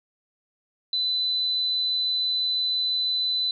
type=tone; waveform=sine; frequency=4007 Hz; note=B7; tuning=24 cents sharp; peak=-22 dBFS; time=0.93-3.51 s; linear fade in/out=2 ms; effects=none